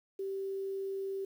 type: tone with quantisation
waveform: sine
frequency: 388.8 Hz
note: G4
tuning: 14 cents flat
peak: -34 dBFS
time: 0.19-1.25 s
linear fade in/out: 5 ms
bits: 10
effects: none